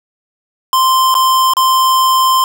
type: tone with dropouts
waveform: square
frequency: 1043 Hz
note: C6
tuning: 6 cents flat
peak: -9 dBFS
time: 0.73-2.44 s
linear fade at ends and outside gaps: 1 ms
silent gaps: 1.142-1.151 / 1.536-1.568 s
effects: none